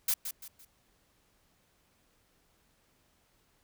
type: noise with echo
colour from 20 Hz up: blue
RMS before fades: -28 dBFS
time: 0.08-0.14 s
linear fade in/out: 5 ms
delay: 170 ms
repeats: 3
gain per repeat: -9 dB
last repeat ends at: 0.65 s
effects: pink hiss -70 dBFS RMS until 3.63 s